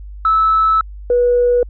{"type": "tone pair in turn", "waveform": "sine", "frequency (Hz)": [1307, 487], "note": ["E6", "B4"], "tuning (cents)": [-15, -24], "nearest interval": "octave + perfect fourth", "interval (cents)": 1709, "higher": "first", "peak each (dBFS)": -9, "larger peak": "neither", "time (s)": [[0.25, 0.81], [1.1, 1.63]], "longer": "first", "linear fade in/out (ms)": 2, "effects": ["tanh soft clip ceiling -5 dBFS", "added 50 Hz sine -29 dBFS peak until 1.69 s"]}